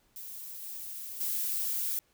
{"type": "noise with level steps", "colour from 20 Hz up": "violet", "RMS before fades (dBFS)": [-43, -41, -32], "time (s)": [0.16, 1.99], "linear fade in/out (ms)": 0, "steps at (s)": [0.62, 1.2], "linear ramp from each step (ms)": 10, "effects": ["pink hiss -69 dBFS RMS until 2.13 s"]}